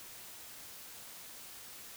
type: silence
effects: white hiss -50 dBFS RMS until 1.96 s